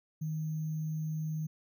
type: tone with sample-and-hold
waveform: sine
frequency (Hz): 156.4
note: D#3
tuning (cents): +9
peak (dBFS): -32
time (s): 0.21-1.47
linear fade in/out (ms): 10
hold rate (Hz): 6300
effects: none